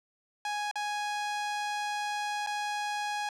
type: tone with dropouts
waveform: sawtooth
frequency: 830.6 Hz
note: G#5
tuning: in tune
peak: -27 dBFS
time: 0.45-3.29 s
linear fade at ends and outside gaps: 2 ms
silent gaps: 0.713-0.756 / 2.464-2.471 s
effects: low-pass 7000 Hz 12 dB/octave

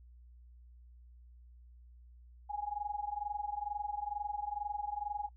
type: tone with amplitude modulation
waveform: sine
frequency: 827 Hz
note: G#5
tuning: 8 cents flat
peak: -32 dBFS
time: 2.49-5.29 s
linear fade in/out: 20 ms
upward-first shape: sine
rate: 22.2 Hz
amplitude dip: 85%
effects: noise-tail reverb RT60 0.1 s tail -19 dB re dry + added 60 Hz sine -54 dBFS peak until 5.36 s

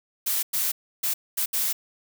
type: noise bursts at uneven times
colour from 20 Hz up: blue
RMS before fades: -25 dBFS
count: 5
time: 0.26-0.43 / 0.53-0.72 / 1.03-1.14 / 1.37-1.46 / 1.53-1.73 s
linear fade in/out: 10 ms
effects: none

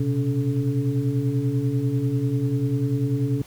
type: tone cluster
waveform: sine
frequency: 121.2 / 131.4 / 282.8 / 432.5 Hz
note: B2 / C3 / C#4 / A4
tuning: -32 / +8 / +35 / -30 cents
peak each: -26 / -23 / -26 / -32 dBFS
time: 0-3.42 s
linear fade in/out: 5 ms
effects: pink hiss -49 dBFS RMS until 3.46 s

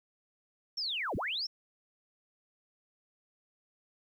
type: linear two-way sweep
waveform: sine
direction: down then up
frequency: 5588 to 36.71 to 5588 Hz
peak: -32 dBFS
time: 0.77-1.47 s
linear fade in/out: 10 ms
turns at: 1.16 s
effects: 11-bit

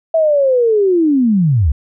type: linear sweep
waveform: sine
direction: down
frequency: 659.3 to 61 Hz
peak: -9 dBFS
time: 0.14-1.72 s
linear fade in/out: 5 ms
effects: none

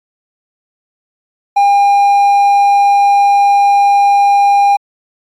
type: tone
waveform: triangle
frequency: 805 Hz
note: G5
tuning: 46 cents sharp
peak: -4 dBFS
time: 1.56-4.77 s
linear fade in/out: 10 ms
effects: AAC 64 kbps

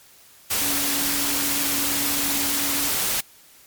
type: tone in noise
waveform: sine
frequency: 282.7 Hz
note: C#4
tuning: 34 cents sharp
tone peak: -31 dBFS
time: 0.61-2.89 s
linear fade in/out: 10 ms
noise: white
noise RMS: -23 dBFS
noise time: 0.5-3.21 s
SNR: -11 dB
effects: white hiss -51 dBFS RMS until 3.66 s + MP3 96 kbps

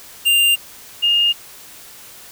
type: tone pair in turn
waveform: square / sine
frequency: 2794 / 2833 Hz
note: F7 / F7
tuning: 0 / +24 cents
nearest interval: unison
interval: 24 cents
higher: second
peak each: -12 dBFS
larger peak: neither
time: 0.25-0.56 / 1.02-1.33 s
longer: neither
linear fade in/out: 20 ms
effects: white hiss -40 dBFS RMS until 2.31 s

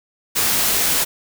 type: noise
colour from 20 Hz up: white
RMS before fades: -18 dBFS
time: 0.35-1.05 s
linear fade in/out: 20 ms
effects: none

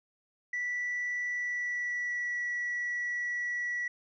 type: tone with pitch glide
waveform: sine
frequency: 1963 to 1942.7 Hz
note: B6 to B6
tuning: -11 to -29 cents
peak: -29 dBFS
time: 0.53-3.88 s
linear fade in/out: 5 ms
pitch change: -18 cents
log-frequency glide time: 1.28-2.43 s
effects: tanh soft clip ceiling -28 dBFS

